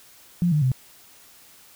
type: tone with pitch steps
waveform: sine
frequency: 174.61 / 150.26 / 129.31 Hz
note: F3 / D3 / C3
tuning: 0 / +40 / -20 cents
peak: -17 dBFS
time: 0.42-0.717 s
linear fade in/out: 0 ms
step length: 99 ms
effects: white hiss -51 dBFS RMS until 1.75 s